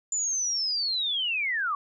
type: linear sweep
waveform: sine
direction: down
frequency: 7120 to 1108.7 Hz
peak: -25 dBFS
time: 0.12-1.75 s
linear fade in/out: 2 ms
effects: none